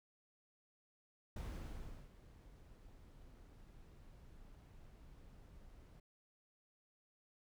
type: noise with ADSR envelope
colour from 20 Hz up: brown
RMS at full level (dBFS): -43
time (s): 1.36-6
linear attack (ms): 5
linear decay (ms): 720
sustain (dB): -16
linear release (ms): 4
effects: none